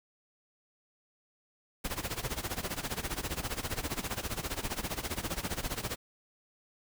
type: noise with tremolo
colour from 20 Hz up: pink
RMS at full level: -33 dBFS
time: 1.84-5.96 s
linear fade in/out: 10 ms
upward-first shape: sine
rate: 15 Hz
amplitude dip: 85%
effects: none